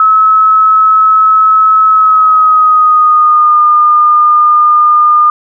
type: tone with pitch glide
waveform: sine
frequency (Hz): 1292 to 1212.5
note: E6 to D#6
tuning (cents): -35 to -45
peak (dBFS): -3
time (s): 0-5.3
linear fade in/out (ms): 2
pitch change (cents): -110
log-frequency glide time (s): 1.87-3.61
effects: none